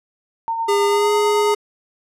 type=tone with tremolo; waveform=sine; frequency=912 Hz; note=A#5; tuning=38 cents flat; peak=-18 dBFS; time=0.48-1.54 s; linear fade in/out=0 ms; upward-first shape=sine; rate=9.1 Hz; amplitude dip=40%
type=tone with pitch glide; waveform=square; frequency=405.2 to 416.6 Hz; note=G#4 to G#4; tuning=-43 to +5 cents; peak=-16 dBFS; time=0.68-1.55 s; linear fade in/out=10 ms; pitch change=+48 cents; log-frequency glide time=0.86-1.11 s
effects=low-pass 12000 Hz 12 dB/octave